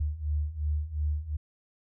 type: beating tone pair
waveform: sine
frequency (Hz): 73.42 / 76.22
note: D2 / D#2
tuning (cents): 0 / -35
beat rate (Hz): 2.8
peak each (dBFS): -32 / -29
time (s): 0-1.37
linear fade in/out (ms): 10
effects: none

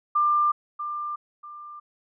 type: tone with echo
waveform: sine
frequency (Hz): 1192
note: D6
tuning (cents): +25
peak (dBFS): -18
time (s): 0.15-0.52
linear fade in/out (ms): 10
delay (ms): 640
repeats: 2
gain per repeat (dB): -10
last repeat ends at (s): 1.8
effects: none

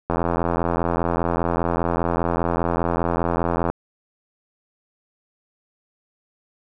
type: click train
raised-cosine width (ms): 1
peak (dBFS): -7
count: 307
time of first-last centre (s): 0.1-3.7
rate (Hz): 85
effects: none

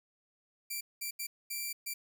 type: tone bursts at uneven times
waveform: 5% pulse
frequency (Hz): 2349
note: D7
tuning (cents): 0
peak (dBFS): -26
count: 5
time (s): 0.7-0.81 / 1.01-1.11 / 1.19-1.27 / 1.5-1.73 / 1.86-1.94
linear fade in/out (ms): 10
effects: none

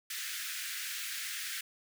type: high-pass noise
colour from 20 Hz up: pink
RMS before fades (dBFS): -39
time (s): 0.1-1.61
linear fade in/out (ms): 5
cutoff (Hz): 1500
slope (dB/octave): 48
effects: none

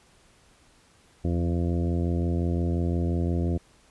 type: harmonic tone with a mistuned harmonic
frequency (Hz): 85.7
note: F2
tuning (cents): -32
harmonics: 1 / 2 / 3 / 4 / 5 / 6 / 7 / 8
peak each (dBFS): -25 / -29 / -32 / -33 / -40 / -40 / -44 / -43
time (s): 1.24-3.58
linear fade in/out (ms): 10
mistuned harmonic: 1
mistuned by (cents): -50
effects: pink hiss -59 dBFS RMS until 3.9 s + resampled to 24000 Hz

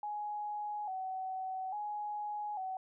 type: tone with vibrato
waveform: sine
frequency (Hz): 794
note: G5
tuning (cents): +22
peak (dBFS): -36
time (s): 0.03-2.77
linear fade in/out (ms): 2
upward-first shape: square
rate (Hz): 0.59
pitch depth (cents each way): 88
effects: none

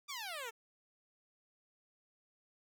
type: exponential sweep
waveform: 10% pulse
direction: down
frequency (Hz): 1213 to 434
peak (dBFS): -33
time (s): 0.08-0.51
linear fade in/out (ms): 20
effects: none

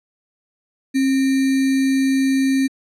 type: tone with sample-and-hold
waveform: sine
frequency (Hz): 268.3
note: C4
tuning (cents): +44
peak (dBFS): -14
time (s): 0.94-2.68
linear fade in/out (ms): 20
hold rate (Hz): 2100
effects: low-pass 12000 Hz 12 dB/octave

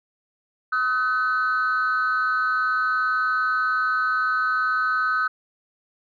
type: tone pair together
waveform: sine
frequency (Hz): 1271 / 1511.5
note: D#6 / F#6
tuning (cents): +36 / +36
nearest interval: minor third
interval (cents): 300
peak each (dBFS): -21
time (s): 0.72-5.28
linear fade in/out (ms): 10
effects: tanh soft clip ceiling -15 dBFS

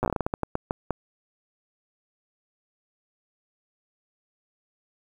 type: slowing click train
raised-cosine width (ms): 1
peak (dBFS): -11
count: 15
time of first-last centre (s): 0.03-0.907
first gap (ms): 8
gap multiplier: 1.28
effects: 8-bit

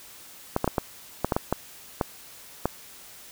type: clicks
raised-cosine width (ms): 1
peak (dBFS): -8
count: 10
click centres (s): 0.564 / 0.644 / 0.677 / 0.782 / 1.246 / 1.322 / 1.365 / 1.526 / 2.012 / 2.656
effects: white hiss -47 dBFS RMS until 3.31 s

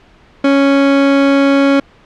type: tone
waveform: 30% pulse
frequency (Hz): 277.2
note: C#4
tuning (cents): 0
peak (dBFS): -5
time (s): 0.44-1.8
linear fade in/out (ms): 5
effects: pink hiss -45 dBFS RMS until 2.05 s + low-pass 3000 Hz 12 dB/octave

